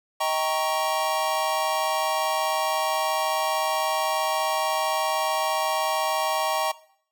square chord, Eb dominant seventh, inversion none, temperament equal with one note detuned, 630.2 / 784 / 932.3 / 1108.7 Hz, Eb5 / G5 / Bb5 / Db6, +22 / 0 / 0 / 0 cents, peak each -29 dBFS, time 0.2-6.72 s, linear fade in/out 10 ms, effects noise-tail reverb RT60 0.6 s tail -19 dB re dry

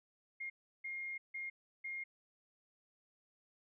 sine tone bursts at uneven times, 2131 Hz, C7, 31 cents sharp, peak -40 dBFS, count 4, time 0.4-0.5 / 0.84-1.18 / 1.34-1.5 / 1.84-2.04 s, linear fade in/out 10 ms, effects none

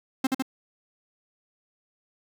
45% pulse tone with echo, 263.5 Hz, C4, 12 cents sharp, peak -20 dBFS, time 0.24-0.27 s, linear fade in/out 5 ms, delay 77 ms, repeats 2, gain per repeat -2 dB, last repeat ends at 0.424 s, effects none

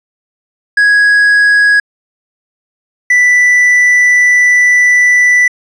triangle tone pair in turn, 1662 / 1976.5 Hz, G#6 / B6, +1 / +1 cents, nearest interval minor third, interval 300 cents, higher second, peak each -3 dBFS, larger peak neither, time 0.77-1.8 / 3.1-5.48 s, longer second, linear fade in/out 5 ms, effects resampled to 22050 Hz

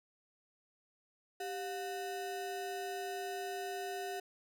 square ring-modulated tone, 554.4 Hz, C#5, in tune, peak -36 dBFS, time 1.4-4.2 s, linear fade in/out 5 ms, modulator 162 Hz, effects none

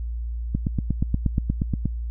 click train, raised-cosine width 5 ms, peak -9 dBFS, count 12, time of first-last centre 0.55-1.856 s, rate 8.42 Hz, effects added 58 Hz sine -26 dBFS peak until 2.1 s

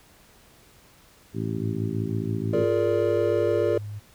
harmonic tone, 55 Hz, A1, in tune, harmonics 2 / 3 / 4 / 5 / 6 / 7, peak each -30 / -32 / -33 / -34 / -35 / -35 dBFS, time 1.33-2.66 s, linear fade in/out 50 ms
sine tone, 103.83 Hz, G#2, in tune, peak -32 dBFS, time 1.56-4 s, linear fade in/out 20 ms
triangle chord, Bb dominant seventh, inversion second, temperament just, 349.6 / 419.5 / 466.2 / 582.7 Hz, F4 / Ab4 / Bb4 / D5, +2 / +17 / 0 / -14 cents, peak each -24 dBFS, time 2.53-3.78 s, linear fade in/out 5 ms
effects pink hiss -55 dBFS RMS until 4.14 s

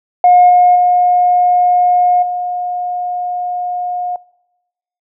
sine tone with level steps, 717 Hz, F5, 45 cents sharp, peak -3 / -5 / -8 / -17 dBFS, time 0.24-4.16 s, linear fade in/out 2 ms, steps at 0.49 / 0.75 / 2.22 s, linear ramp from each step 10 ms, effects noise-tail reverb RT60 1.0 s tail -24 dB re dry + tanh soft clip ceiling 0 dBFS

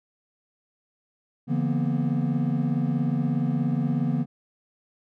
triangle tone cluster, 144.7 / 169.4 / 233.9 / 250.7 Hz, D3 / E3 / A#3 / B3, -25 / +48 / +6 / +26 cents, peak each -24 / -26 / -25 / -27 dBFS, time 1.47-4.26 s, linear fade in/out 50 ms, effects tanh soft clip ceiling -11 dBFS

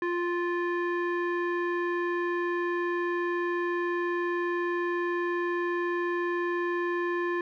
square tone with low-pass filter, 349.2 Hz, F4, in tune, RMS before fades -29 dBFS, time 0.02-7.41 s, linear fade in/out 2 ms, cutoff 1700 Hz, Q 2.5, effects none

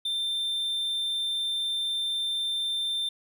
triangle tone, 3576 Hz, A7, 27 cents sharp, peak -25 dBFS, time 0.05-3.09 s, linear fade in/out 5 ms, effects none

